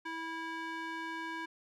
square tone with band-pass filter, 326.7 Hz, E4, 15 cents flat, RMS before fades -40 dBFS, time 0.05-1.46 s, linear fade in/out 10 ms, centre 1500 Hz, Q 1.4, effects none

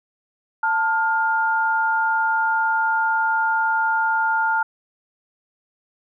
sine tone pair together, 889 / 1411.2 Hz, A5 / F6, +18 / +18 cents, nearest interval minor sixth, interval 800 cents, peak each -20 dBFS, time 0.63-4.63 s, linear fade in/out 5 ms, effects none

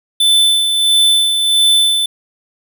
square tone with tremolo, 3520 Hz, A7, in tune, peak -8 dBFS, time 0.2-2.06 s, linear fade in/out 5 ms, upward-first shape sine, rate 1.5 Hz, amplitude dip 45%, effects none

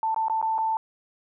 sine tone with dropouts, 887 Hz, A5, 14 cents sharp, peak -22 dBFS, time 0.03-0.77 s, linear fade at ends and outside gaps 1 ms, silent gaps 0.145-0.162 / 0.283-0.298 / 0.415-0.426 / 0.581-0.586 s, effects none

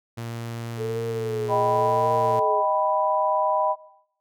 sawtooth tone, 116.4 Hz, A#2, 2 cents flat, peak -27 dBFS, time 0.17-2.4 s, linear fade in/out 10 ms
sine tone with vibrato, 436.7 Hz, A4, 13 cents flat, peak -25 dBFS, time 0.77-2.64 s, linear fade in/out 50 ms, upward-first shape triangle, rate 0.92 Hz, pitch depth 91 cents each way
sine chord, Eb augmented, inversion none, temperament equal, 622.3 / 784 / 987.8 Hz, Eb5 / G5 / B5, 0 / 0 / 0 cents, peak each -23 / -26 / -23 dBFS, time 1.48-3.76 s, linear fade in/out 50 ms
effects noise-tail reverb RT60 0.7 s tail -17 dB re dry

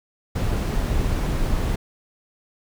brown noise, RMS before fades -22 dBFS, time 0.35-1.76 s, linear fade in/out 10 ms, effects none

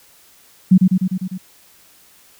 sine tone with echo, 185.9 Hz, F#3, 8 cents sharp, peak -5 dBFS, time 0.71-0.78 s, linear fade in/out 10 ms, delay 100 ms, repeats 6, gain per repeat -3 dB, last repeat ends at 1.38 s, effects white hiss -50 dBFS RMS until 2.39 s

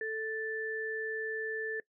sine tone pair together, 440 / 1760 Hz, A4 / A6, 0 / 0 cents, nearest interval 2 octaves, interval 2400 cents, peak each -36 / -36 dBFS, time 0.01-1.8 s, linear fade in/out 2 ms, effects noise-tail reverb RT60 0.1 s tail -21 dB re dry

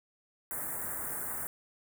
white band-stop noise, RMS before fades -37 dBFS, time 0.51-1.47 s, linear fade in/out 0 ms, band 1900 to 8100 Hz, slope 48 dB/octave, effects none

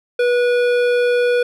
sine tone with hard clipping, 487.3 Hz, B4, 23 cents flat, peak -15 dBFS, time 0.19-1.43 s, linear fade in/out 5 ms, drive 13 dB, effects none

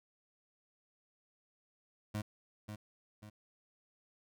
25% pulse tone with echo, 105.6 Hz, G#2, 29 cents sharp, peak -32 dBFS, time 2.14-2.22 s, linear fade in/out 10 ms, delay 540 ms, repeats 2, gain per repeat -7 dB, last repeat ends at 3.3 s, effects none

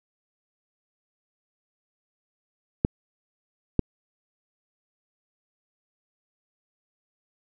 clicks, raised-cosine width 3 ms, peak -6 dBFS, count 2, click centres 2.849 / 3.793 s, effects none

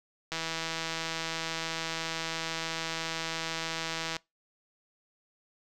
click train, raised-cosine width 0.2 ms, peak -16 dBFS, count 628, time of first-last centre 0.32-4.167 s, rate 163 Hz, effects noise-tail reverb RT60 0.2 s tail -23 dB re dry

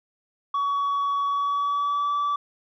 sine tone with pitch glide, 1128 to 1155.7 Hz, C#6 to D6, +30 to -28 cents, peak -19 dBFS, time 0.54-2.36 s, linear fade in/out 5 ms, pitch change +42 cents, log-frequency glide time 1.25-2.14 s, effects tanh soft clip ceiling -21 dBFS

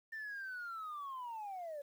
sine linear sweep, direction down, 1800 to 556 Hz, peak -40 dBFS, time 0.12-1.82 s, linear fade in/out 10 ms, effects tanh soft clip ceiling -39 dBFS + 11-bit

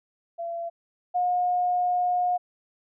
sine tone pair in turn, 679 / 718.1 Hz, F5 / F5, -49 / +48 cents, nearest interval minor second, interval 97 cents, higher second, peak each -29 / -21 dBFS, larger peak second, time 0.38-0.7 / 1.14-2.38 s, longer second, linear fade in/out 20 ms, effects none

